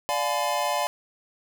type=chord; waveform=square; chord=D diminished seventh; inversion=none; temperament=just; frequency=587.3 / 704.8 / 845.8 / 1014.9 Hz; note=D5 / F5 / Ab5 / Cb6; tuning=0 / +16 / +31 / +47 cents; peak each=-30 dBFS; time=0.09-0.87 s; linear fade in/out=0 ms; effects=none